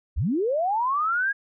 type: linear sweep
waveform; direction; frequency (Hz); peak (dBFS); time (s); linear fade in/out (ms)
sine; up; 42.07 to 1661.2; -21; 0.16-1.33; 20
effects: none